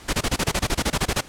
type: noise bursts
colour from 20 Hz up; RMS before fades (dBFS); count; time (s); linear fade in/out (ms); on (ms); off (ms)
pink; -21; 15; 0.08-1.211; 10; 53; 24
effects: pink hiss -44 dBFS RMS until 1.28 s + low-pass 10000 Hz 12 dB/octave